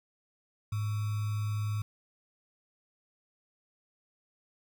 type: tone with sample-and-hold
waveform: sine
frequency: 105.3 Hz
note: G#2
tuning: 24 cents sharp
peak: -29 dBFS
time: 0.72-1.82 s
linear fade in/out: 5 ms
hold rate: 1225 Hz
effects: none